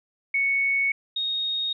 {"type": "tone pair in turn", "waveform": "sine", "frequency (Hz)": [2217, 3729], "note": ["C#7", "A#7"], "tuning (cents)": [0, 0], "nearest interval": "major sixth", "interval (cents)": 900, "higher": "second", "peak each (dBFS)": [-20, -24], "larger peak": "first", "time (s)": [[0.34, 0.92], [1.16, 1.73]], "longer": "first", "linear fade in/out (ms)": 5, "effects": []}